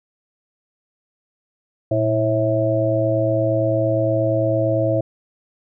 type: harmonic tone with a mistuned harmonic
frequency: 108.7 Hz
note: A2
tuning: 21 cents flat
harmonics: 1 / 3 / 5 / 6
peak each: -21 / -23 / -21 / -21 dBFS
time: 1.91-5.01 s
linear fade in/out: 5 ms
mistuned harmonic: 1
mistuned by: +110 cents
effects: none